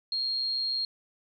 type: tone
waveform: sine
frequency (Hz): 4242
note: C8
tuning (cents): +23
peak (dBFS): -27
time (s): 0.12-0.85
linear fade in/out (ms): 2
effects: none